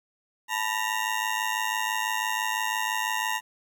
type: ring-modulated tone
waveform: 20% pulse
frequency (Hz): 932.3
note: A#5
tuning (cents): 0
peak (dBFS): -18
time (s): 0.48-3.41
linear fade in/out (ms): 50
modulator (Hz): 53
effects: 10-bit